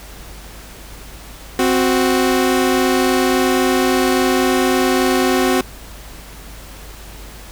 sawtooth tone pair together, 260.6 / 369.1 Hz, C4 / F#4, -7 / -4 cents, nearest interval tritone, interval 603 cents, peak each -12 dBFS, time 1.59-5.61 s, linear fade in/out 2 ms, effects added 50 Hz sine -36 dBFS peak until 7.51 s + pink hiss -38 dBFS RMS until 7.51 s

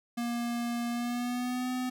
square tone with pitch glide, 237.2 to 252.8 Hz, A#3 to B3, +30 to +41 cents, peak -31 dBFS, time 0.17-1.9 s, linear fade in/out 10 ms, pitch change +111 cents, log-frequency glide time 0.9-1.7 s, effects none

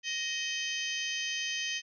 harmonic tone with a mistuned harmonic, 622.3 Hz, D#5, in tune, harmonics 3 / 4 / 5 / 6 / 7 / 8 / 9 / 10, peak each -38 / -38 / -36 / -48 / -48 / -43 / -50 / -40 dBFS, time 0.03-1.82 s, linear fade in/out 50 ms, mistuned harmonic 4, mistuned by +35 cents, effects none

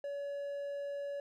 triangle tone, 567 Hz, C#5, 39 cents sharp, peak -35 dBFS, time 0.04-1.2 s, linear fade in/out 2 ms, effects none

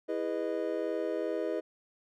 triangle chord, E major seventh, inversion none, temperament just, 329.6 / 412 / 494.4 / 618.1 Hz, E4 / G#4 / B4 / D#5, 0 / -14 / +2 / -12 cents, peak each -34 dBFS, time 0.08-1.61 s, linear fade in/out 20 ms, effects none

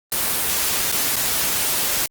white noise with dropouts, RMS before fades -21 dBFS, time 0.12-2.06 s, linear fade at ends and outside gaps 1 ms, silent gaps 0.916-0.924 / 1.158-1.165 s, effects Opus 24 kbps

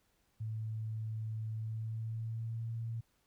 sine tone with pitch glide, 110 to 114.41 Hz, A2 to A#2, 0 to -32 cents, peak -36 dBFS, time 0.4-3.01 s, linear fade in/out 10 ms, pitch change +68 cents, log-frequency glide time 1.52-2.69 s, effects pink hiss -75 dBFS RMS until 3.26 s

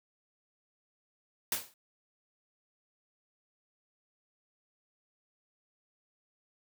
white noise with exponential decay, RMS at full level -28 dBFS, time 1.52-1.74 s, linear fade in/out 2 ms, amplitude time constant 46 ms, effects high-pass 80 Hz 12 dB/octave

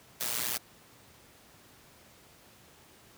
white noise with amplitude modulation, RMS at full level -29 dBFS, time 0.2-0.58 s, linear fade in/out 10 ms, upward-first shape sine, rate 120 Hz, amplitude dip 90%, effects pink hiss -57 dBFS RMS until 3.17 s + high-pass 80 Hz 12 dB/octave

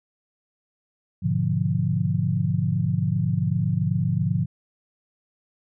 sine chord, G# diminished seventh, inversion none, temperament equal with one note detuned, 103.83 / 124.19 / 146.83 / 174.61 Hz, G#2 / B2 / D3 / F3, 0 / +10 / 0 / 0 cents, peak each -26 / -27 / -25 / -25 dBFS, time 1.22-4.46 s, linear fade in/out 20 ms, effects none

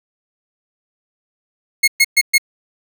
sawtooth tone bursts, 2165 Hz, C#7, 41 cents flat, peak -5 dBFS, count 4, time 1.83-2.382 s, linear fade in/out 10 ms, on 48 ms, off 120 ms, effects none

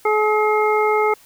harmonic tone, 426.3 Hz, G#4, 45 cents sharp, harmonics 1 / 2 / 3 / 5, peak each -17 / -20 / -22 / -24 dBFS, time 0.05-1.14 s, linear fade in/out 5 ms, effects white hiss -50 dBFS RMS until 1.25 s

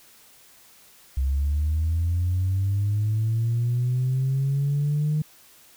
sine linear sweep, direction up, 65.41 to 153.6 Hz, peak -19 dBFS, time 1.17-5.22 s, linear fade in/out 5 ms, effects tanh soft clip ceiling -17 dBFS + white hiss -53 dBFS RMS until 5.76 s

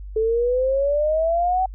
sine exponential sweep, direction up, 433.6 to 762 Hz, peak -17 dBFS, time 0.16-1.66 s, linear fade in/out 5 ms, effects added 49 Hz sine -32 dBFS peak until 1.74 s

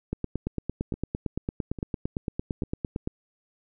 two click trains, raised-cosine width 3 ms, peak -23 / -15 dBFS, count 3 / 27, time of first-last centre 0.94-2.635 / 0.13-3.075 s, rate 1.18 / 8.83 Hz, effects none

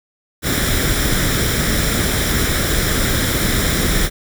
pink noise with comb filter, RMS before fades -17 dBFS, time 0.42-4.1 s, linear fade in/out 50 ms, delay 0.55 ms, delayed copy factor +0.6, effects none

